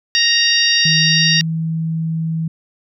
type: harmonic tone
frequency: 932.3 Hz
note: A#5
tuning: in tune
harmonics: 2 / 3 / 4 / 5 / 6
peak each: -18 / -18 / -18 / -18 / -18 dBFS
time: 0.15-1.41 s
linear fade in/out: 0 ms
type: tone with pitch glide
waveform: sine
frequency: 159.1 to 162.07 Hz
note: D#3 to E3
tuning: +39 to -29 cents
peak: -17 dBFS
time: 0.85-2.48 s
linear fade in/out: 5 ms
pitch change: +32 cents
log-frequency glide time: 0.96-1.25 s
effects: none